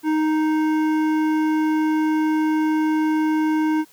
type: tone with hard clipping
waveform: triangle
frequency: 311.1 Hz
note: D#4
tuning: in tune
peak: -19 dBFS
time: 0.03-3.85 s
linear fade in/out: 50 ms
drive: 16 dB
effects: white hiss -53 dBFS RMS until 3.92 s